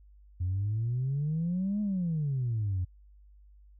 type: exponential two-way sweep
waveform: sine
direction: up then down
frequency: 87.31 to 212.2 to 87.31 Hz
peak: -26 dBFS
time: 0.4-2.85 s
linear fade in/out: 10 ms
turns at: 1.81 s
effects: tanh soft clip ceiling -24 dBFS + added 50 Hz sine -53 dBFS peak until 3.79 s